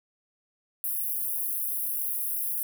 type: high-pass noise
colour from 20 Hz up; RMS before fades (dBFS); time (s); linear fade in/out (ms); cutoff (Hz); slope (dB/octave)
white; -30; 0.84-2.63; 0; 10000; 96
effects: none